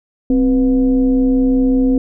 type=tone with frequency modulation; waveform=sine; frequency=261.6 Hz; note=C4; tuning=in tune; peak=-10 dBFS; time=0.3-1.98 s; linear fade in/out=2 ms; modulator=229 Hz; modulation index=0.56; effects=none